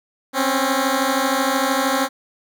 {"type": "beating tone pair", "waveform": "10% pulse", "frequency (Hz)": [261.6, 274.6], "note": ["C4", "C#4"], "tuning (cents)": [0, -16], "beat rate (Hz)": 13, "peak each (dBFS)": -12, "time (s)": [0.33, 2.09], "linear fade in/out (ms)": 50, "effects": []}